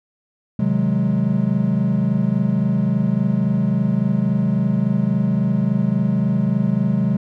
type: chord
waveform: triangle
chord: Ab dominant seventh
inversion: first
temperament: equal with one note detuned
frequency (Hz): 130.81 / 155.56 / 185 / 208.6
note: C3 / Eb3 / Gb3 / Ab3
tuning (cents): 0 / 0 / 0 / +8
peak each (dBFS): -20 / -23 / -18 / -18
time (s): 0.59-7.17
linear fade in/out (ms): 5
effects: none